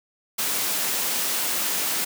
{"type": "high-pass noise", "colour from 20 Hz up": "white", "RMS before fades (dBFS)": -25, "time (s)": [0.38, 2.05], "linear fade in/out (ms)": 10, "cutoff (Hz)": 160, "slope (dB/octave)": 24, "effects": []}